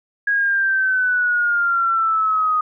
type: exponential sweep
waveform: sine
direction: down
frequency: 1652 to 1241 Hz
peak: -15 dBFS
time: 0.27-2.61 s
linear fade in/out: 5 ms
effects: none